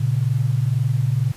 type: tone pair together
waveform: sine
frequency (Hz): 116.54 / 138.59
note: A#2 / C#3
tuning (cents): 0 / 0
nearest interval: minor third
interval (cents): 300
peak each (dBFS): -19 / -20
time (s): 0-1.32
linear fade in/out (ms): 10
effects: pink hiss -44 dBFS RMS until 1.36 s + resampled to 32000 Hz